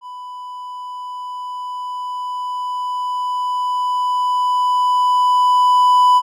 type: tone with level ramp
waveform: triangle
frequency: 995 Hz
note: B5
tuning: 13 cents sharp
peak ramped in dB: -28 to -6 dBFS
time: 0.01-6.22 s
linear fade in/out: 50 ms
effects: none